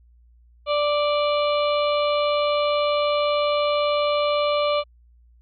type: harmonic tone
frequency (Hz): 587.3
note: D5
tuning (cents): 0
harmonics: 1 / 2 / 4 / 5 / 6 / 7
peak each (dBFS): -20 / -25 / -32 / -32 / -34 / -36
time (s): 0.66-4.84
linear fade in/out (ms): 50
effects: added 59 Hz sine -51 dBFS peak until 5.41 s